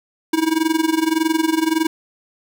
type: tone with amplitude modulation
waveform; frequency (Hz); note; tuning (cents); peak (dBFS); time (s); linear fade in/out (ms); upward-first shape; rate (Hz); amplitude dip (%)
square; 320.6; E4; -48; -13; 0.33-1.87; 5; sine; 21.7; 85
effects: none